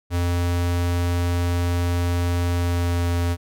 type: tone with pitch glide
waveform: square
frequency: 87.31 to 86.56 Hz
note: F2 to F2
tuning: 0 to -15 cents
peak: -20 dBFS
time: 0.1-3.37 s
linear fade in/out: 50 ms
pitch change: -15 cents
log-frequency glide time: 2.53-3.07 s
effects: none